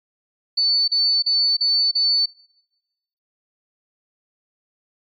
sine tone bursts, 4497 Hz, C#8, 24 cents sharp, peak -15 dBFS, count 5, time 0.57-2.26 s, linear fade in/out 10 ms, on 310 ms, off 35 ms, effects noise-tail reverb RT60 1.0 s tail -24 dB re dry + MP3 64 kbps

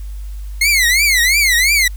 sawtooth tone with vibrato, 2106 Hz, C7, 11 cents sharp, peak -7 dBFS, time 0.61-1.88 s, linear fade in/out 5 ms, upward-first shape triangle, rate 2.9 Hz, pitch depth 230 cents each way, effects added 50 Hz sine -24 dBFS peak until 1.96 s + white hiss -48 dBFS RMS until 1.96 s

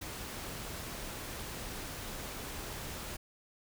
pink noise, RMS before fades -42 dBFS, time 0.01-3.17 s, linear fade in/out 10 ms, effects none

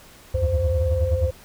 sine tone cluster, 71.1 / 80 / 90 / 519 Hz, C#2 / D#2 / F#2 / C5, +45 / +49 / -47 / -14 cents, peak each -23 dBFS, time 0.34-1.31 s, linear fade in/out 10 ms, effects tanh soft clip ceiling -11 dBFS + pink hiss -48 dBFS RMS until 1.44 s

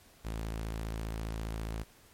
sawtooth tone, 54.9 Hz, A1, 3 cents flat, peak -31 dBFS, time 0.24-1.84 s, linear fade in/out 20 ms, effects pink hiss -60 dBFS RMS until 2.13 s + MP3 64 kbps

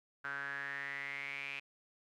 sawtooth tone with band-pass filter sweep, 139.9 Hz, C#3, 16 cents sharp, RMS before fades -42 dBFS, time 0.24-1.6 s, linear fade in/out 10 ms, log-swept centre 1500 to 2500 Hz, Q 9.1, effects none

